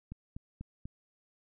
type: click train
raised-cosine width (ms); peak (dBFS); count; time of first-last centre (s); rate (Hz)
5; -29; 4; 0.12-0.855; 4.08
effects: none